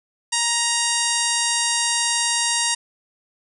harmonic tone, 939 Hz, A#5, 12 cents sharp, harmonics 1 / 2 / 3 / 4 / 5 / 6 / 7 / 8 / 9 / 10, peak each -28 / -28 / -28 / -28 / -28 / -28 / -28 / -28 / -28 / -28 dBFS, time 0.32-2.75 s, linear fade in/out 10 ms, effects none

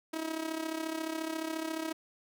sawtooth tone with amplitude modulation, 320.3 Hz, E4, 50 cents flat, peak -27 dBFS, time 0.13-1.93 s, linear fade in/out 10 ms, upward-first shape sine, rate 34.3 Hz, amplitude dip 70%, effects none

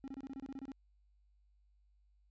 triangle tone bursts, 270 Hz, C#4, 45 cents flat, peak -40 dBFS, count 11, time 0.04-0.718 s, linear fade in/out 0 ms, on 38 ms, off 26 ms, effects added 50 Hz sine -67 dBFS peak until 2.3 s + resampled to 16000 Hz

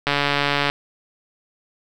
click train, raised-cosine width 0.3 ms, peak -3 dBFS, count 91, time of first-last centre 0.07-0.699 s, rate 143 Hz, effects 7-bit

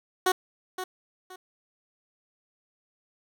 15% pulse tone with echo, 370 Hz, F#4, in tune, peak -14 dBFS, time 0.26-0.32 s, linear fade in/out 5 ms, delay 520 ms, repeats 2, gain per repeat -11 dB, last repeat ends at 1.36 s, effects none

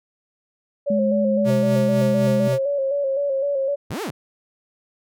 sine tone with vibrato, 554 Hz, C#5, 1 cent flat, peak -19 dBFS, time 0.86-3.76 s, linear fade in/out 20 ms, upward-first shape square, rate 3.9 Hz, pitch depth 47 cents each way
sine tone with pitch glide, 209.7 to 207.8 Hz, G#3 to G#3, +17 to +1 cents, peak -19 dBFS, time 0.9-2.48 s, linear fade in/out 5 ms, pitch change -16 cents, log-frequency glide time 1.18-2.27 s
square tone with tremolo, 129.2 Hz, C3, 21 cents flat, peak -21 dBFS, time 1.44-2.59 s, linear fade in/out 50 ms, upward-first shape sine, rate 3.9 Hz, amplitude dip 45%
sawtooth linear two-way sweep, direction up then down, 58.27 to 466.2 to 89 Hz, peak -22 dBFS, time 3.9-4.11 s, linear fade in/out 10 ms, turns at 4.02 s
effects none

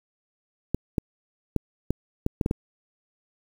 clicks, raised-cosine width 3 ms, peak -10 dBFS, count 8, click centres 0.746 / 0.982 / 1.563 / 1.906 / 2.264 / 2.412 / 2.461 / 2.511 s, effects 7-bit

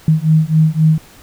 sine beating tone pair, 155.6 / 159.4 Hz, D#3 / D#3, 0 / +42 cents, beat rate 3.8 Hz, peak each -12 dBFS, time 0.08-0.98 s, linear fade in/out 2 ms, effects pink hiss -43 dBFS RMS until 1.22 s

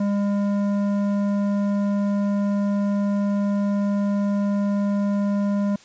sine tone with tanh clipping, 202.1 Hz, G#3, 47 cents flat, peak -21 dBFS, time 0-5.76 s, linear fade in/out 5 ms, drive 12 dB, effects white hiss -50 dBFS RMS until 5.84 s + resampled to 16000 Hz

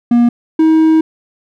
triangle tone pair in turn, 238.4 / 318.2 Hz, A#3 / D#4, +39 / +39 cents, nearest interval perfect fourth, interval 500 cents, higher second, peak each -4 dBFS, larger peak neither, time 0.11-0.29 / 0.59-1.01 s, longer second, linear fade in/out 5 ms, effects none

